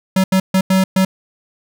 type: tone bursts at uneven times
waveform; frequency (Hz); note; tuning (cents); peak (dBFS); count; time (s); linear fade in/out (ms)
square; 189.2; F#3; +39; -11; 5; 0.16-0.24 / 0.32-0.4 / 0.54-0.61 / 0.7-0.84 / 0.96-1.05; 5
effects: none